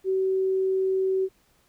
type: tone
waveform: sine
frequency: 380 Hz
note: F#4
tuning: 46 cents sharp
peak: -21 dBFS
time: 0.04-1.29 s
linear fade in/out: 50 ms
effects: pink hiss -64 dBFS RMS until 1.68 s